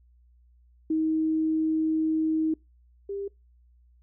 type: tone pair in turn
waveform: sine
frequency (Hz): 316.3 / 398.5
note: D#4 / G4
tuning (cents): +29 / +28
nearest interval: major third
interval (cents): 399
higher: second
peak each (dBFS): -22 / -30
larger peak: first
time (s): 0.9-2.54 / 3.09-3.28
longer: first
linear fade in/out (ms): 5
effects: noise-tail reverb RT60 0.2 s tail -24 dB re dry + added 60 Hz sine -56 dBFS peak until 4.02 s

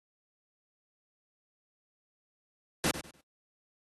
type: noise with echo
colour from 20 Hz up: pink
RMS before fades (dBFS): -28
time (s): 2.84-2.91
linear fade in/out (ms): 0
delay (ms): 99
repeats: 3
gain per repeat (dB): -12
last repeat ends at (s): 3.207
effects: high-pass 80 Hz 12 dB/octave + AAC 32 kbps

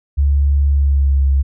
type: tone with pitch glide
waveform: sine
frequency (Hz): 70.7 to 68.37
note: C#2 to C#2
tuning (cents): +35 to -23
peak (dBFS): -10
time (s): 0.17-1.43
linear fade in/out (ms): 20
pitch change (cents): -58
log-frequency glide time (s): 0.69-1.25
effects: none

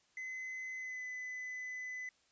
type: tone with pitch glide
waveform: triangle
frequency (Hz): 2037 to 2008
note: C7 to B6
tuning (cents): -47 to +28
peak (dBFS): -39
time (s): 0.17-2.09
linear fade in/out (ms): 2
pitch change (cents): -25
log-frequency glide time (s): 0.77-1.03
effects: white hiss -72 dBFS RMS until 2.31 s + resampled to 16000 Hz

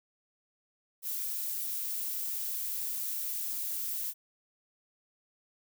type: noise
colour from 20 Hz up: violet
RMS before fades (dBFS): -35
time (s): 1.02-4.14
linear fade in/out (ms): 50
effects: none

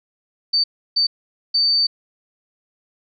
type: tone bursts at uneven times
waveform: sine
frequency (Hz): 4580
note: D8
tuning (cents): -44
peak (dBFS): -14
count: 3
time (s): 0.53-0.64 / 0.96-1.07 / 1.54-1.87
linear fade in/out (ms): 10
effects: none

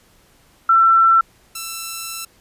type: tone pair in turn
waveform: sine / 5% pulse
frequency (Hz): 1343 / 1335.6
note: E6 / E6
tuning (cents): +32 / +22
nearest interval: unison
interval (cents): 10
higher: first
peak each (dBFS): -9 / -15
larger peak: first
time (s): 0.69-1.21 / 1.55-2.25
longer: second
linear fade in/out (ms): 5
effects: pink hiss -54 dBFS RMS until 2.4 s + resampled to 32000 Hz

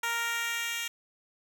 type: tone with high-pass filter sweep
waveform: 10% pulse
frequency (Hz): 465.9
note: A#4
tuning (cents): -1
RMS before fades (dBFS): -32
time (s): 0.03-0.88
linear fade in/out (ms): 5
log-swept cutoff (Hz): 1000 to 2700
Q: 1.1
effects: none

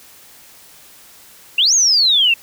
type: exponential two-way sweep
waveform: sine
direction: up then down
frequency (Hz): 2637 to 6750 to 2637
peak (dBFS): -10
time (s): 1.58-2.34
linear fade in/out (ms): 5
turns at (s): 1.74
effects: white hiss -44 dBFS RMS until 2.42 s

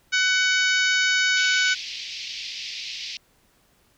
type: harmonic tone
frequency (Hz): 749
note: F#5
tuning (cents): +21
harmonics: 2 / 3 / 4 / 5 / 6 / 7 / 8 / 9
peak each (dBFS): -21 / -25 / -27 / -29 / -31 / -32 / -33 / -34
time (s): 0.12-1.75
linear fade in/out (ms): 20
type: band-pass noise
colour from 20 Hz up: white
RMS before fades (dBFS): -34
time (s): 1.37-3.17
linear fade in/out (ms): 2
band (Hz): 2200 to 5400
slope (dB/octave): 48
effects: pink hiss -62 dBFS RMS until 3.97 s

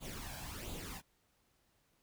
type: noise with flanger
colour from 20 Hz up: pink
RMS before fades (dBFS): -45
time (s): 0-1.02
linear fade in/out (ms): 50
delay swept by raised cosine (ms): 0.27 to 1.27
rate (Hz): 1.4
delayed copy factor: +0.65
effects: pink hiss -75 dBFS RMS until 2.02 s

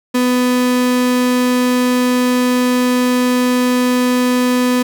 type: tone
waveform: 35% pulse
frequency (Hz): 249.3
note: B3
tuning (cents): +16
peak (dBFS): -10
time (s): 0.14-4.83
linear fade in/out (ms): 10
effects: none

